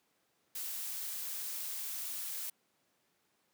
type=noise; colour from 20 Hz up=blue; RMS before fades=-40 dBFS; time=0.55-2.5 s; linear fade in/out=5 ms; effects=pink hiss -75 dBFS RMS until 3.53 s + high-pass 200 Hz 12 dB/octave